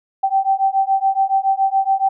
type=beating tone pair; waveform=sine; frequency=773 / 780.1 Hz; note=G5 / G5; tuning=-24 / -9 cents; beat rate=7.1 Hz; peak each=-17 dBFS; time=0.23-2.09 s; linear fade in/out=10 ms; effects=none

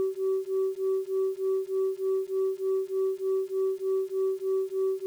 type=beating tone pair; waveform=sine; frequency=380.5 / 383.8 Hz; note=F#4 / G4; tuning=+48 / -37 cents; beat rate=3.3 Hz; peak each=-27 dBFS; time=0-5.06 s; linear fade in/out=0 ms; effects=tanh soft clip ceiling -21 dBFS + 9-bit

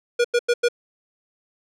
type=tone bursts; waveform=square; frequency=480 Hz; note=B4; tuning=49 cents flat; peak=-16 dBFS; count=4; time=0.19-0.686 s; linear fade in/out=10 ms; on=55 ms; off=92 ms; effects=low-pass 7000 Hz 12 dB/octave

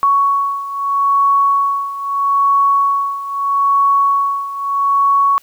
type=beating tone pair; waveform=sine; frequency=1115 / 1115.78 Hz; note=C#6 / C#6; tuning=+10 / +11 cents; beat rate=0.78 Hz; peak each=-13 / -17 dBFS; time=0.03-5.38 s; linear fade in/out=0 ms; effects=white hiss -50 dBFS RMS until 5.42 s

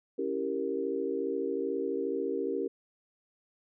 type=chord; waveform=sine; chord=C# diminished seventh; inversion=none; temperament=equal; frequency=277.2 / 329.6 / 392 / 466.2 Hz; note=C#4 / E4 / G4 / Bb4; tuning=0 / 0 / 0 / 0 cents; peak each=-36 / -38 / -33 / -34 dBFS; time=0.18-2.68 s; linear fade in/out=10 ms; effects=none

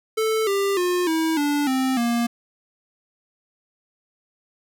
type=tone with pitch steps; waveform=square; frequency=440 / 396.6 / 357.4 / 322.1 / 290.3 / 261.6 / 235.8 Hz; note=A4 / G4 / F4 / E4 / D4 / C4 / A#3; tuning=0 / +20 / +40 / -40 / -20 / 0 / +20 cents; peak=-20 dBFS; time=0.17-2.27 s; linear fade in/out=10 ms; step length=300 ms; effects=none

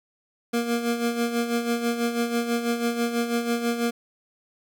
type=tone with tremolo; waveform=25% pulse; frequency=235.4 Hz; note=A#3; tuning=17 cents sharp; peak=-17 dBFS; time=0.53-3.91 s; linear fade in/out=10 ms; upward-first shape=sine; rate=6.1 Hz; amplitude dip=60%; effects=none

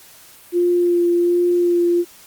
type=tone with vibrato; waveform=sine; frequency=349.2 Hz; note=F4; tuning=in tune; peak=-13 dBFS; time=0.52-2.05 s; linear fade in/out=50 ms; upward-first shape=sine; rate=1.3 Hz; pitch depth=14 cents each way; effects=white hiss -45 dBFS RMS until 2.26 s + Opus 48 kbps

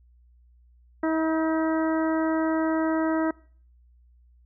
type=harmonic tone with a mistuned harmonic; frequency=320 Hz; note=D#4; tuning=49 cents sharp; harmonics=1 / 2 / 3 / 4 / 5 / 6; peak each=-23 / -29 / -33 / -35 / -37 / -39 dBFS; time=1.03-3.31 s; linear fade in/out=5 ms; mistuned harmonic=5; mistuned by=-26 cents; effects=noise-tail reverb RT60 0.5 s tail -23 dB re dry + added 60 Hz sine -54 dBFS peak until 4.45 s

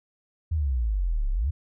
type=exponential two-way sweep; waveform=sine; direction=down then up; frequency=84.1 to 32.7 to 84.1 Hz; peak=-22 dBFS; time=0.51-1.51 s; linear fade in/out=10 ms; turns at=1.3 s; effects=none

